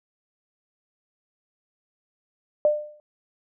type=tone with exponential decay; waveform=sine; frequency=599 Hz; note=D5; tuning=34 cents sharp; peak=-13 dBFS; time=2.65-3 s; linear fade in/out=1 ms; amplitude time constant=76 ms; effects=none